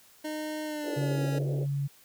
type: tone with pitch glide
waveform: 25% pulse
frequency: 307.2 to 276.9 Hz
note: D#4 to C#4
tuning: -22 to -2 cents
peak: -29 dBFS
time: 0.24-1.39 s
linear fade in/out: 10 ms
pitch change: -180 cents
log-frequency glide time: 0.65-1.24 s
type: band-pass noise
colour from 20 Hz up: pink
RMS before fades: -37 dBFS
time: 0.83-1.67 s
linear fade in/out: 50 ms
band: 310 to 590 Hz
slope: 48 dB/octave
type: tone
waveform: sine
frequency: 140.5 Hz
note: C#3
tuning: 24 cents sharp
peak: -27 dBFS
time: 0.96-1.88 s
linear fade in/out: 20 ms
effects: white hiss -58 dBFS RMS until 2.04 s

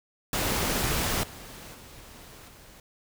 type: noise with level steps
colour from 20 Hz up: pink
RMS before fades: -27 / -44 / -48 / -51 dBFS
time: 0.33-2.8 s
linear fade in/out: 2 ms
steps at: 1.23 / 1.74 / 2.48 s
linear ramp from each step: 5 ms
effects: none

